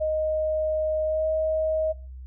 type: tone with pitch glide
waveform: sine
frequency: 622.3 to 629.9 Hz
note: D#5 to D#5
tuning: 0 to +21 cents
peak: -22 dBFS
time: 0-1.93 s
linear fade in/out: 20 ms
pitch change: +21 cents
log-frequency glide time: 1.05-1.26 s
effects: noise-tail reverb RT60 0.3 s tail -19 dB re dry + added 64 Hz sine -37 dBFS peak until 2.26 s